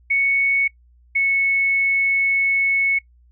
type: tone pair in turn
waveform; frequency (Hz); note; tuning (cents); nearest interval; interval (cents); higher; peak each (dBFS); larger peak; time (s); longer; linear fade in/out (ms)
sine; 2217 / 2204; C#7 / C#7; 0 / -11; unison; 11; first; -15; neither; 0.1-0.68 / 1.15-2.99; second; 10
effects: noise-tail reverb RT60 0.1 s tail -23 dB re dry + added 60 Hz sine -50 dBFS peak until 3.31 s